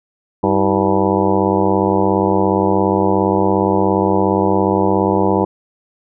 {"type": "harmonic tone with a mistuned harmonic", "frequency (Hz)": 97.2, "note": "G2", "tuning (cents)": -14, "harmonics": [1, 2, 3, 4, 5, 6, 7, 8, 9, 10], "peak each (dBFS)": [-24, -19, -19, -19, -20, -24, -25, -25, -21, -23], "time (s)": [0.43, 5.45], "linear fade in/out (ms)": 5, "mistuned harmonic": 3, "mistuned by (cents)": 140, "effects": []}